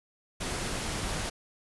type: noise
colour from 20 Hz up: pink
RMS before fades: -33 dBFS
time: 0.4-1.3 s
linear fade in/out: 10 ms
effects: resampled to 24000 Hz